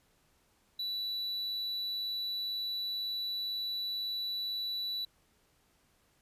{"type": "tone", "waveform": "triangle", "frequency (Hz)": 3951, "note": "B7", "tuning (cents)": 0, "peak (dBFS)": -32, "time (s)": [0.79, 5.05], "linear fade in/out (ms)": 5, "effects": ["pink hiss -70 dBFS RMS until 6.21 s", "resampled to 32000 Hz"]}